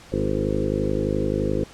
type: harmonic tone with a mistuned harmonic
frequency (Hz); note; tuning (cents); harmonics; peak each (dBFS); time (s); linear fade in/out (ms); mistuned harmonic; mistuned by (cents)
51.6; G#1; -10; 1 / 2 / 3 / 4 / 5 / 6 / 7 / 8 / 9 / 10; -30 / -30 / -30 / -30 / -30 / -30 / -30 / -30 / -30 / -30; 0.12-1.64; 5; 7; -24
effects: pink hiss -46 dBFS RMS until 1.73 s + low-pass 8000 Hz 12 dB/octave